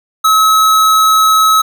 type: tone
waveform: square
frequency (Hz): 1287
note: E6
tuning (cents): -42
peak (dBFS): -7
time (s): 0.24-1.62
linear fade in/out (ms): 10
effects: none